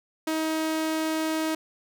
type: tone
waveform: sawtooth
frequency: 316.8 Hz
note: D#4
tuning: 31 cents sharp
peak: -21 dBFS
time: 0.27-1.55 s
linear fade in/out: 5 ms
effects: none